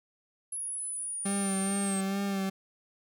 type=exponential sweep; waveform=sine; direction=down; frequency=10600 to 8372 Hz; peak=-33 dBFS; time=0.52-2.01 s; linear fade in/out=5 ms
type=tone with vibrato; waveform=40% pulse; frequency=196 Hz; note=G3; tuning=in tune; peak=-28 dBFS; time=1.25-2.5 s; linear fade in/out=10 ms; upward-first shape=sine; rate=2.3 Hz; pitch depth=32 cents each way
effects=none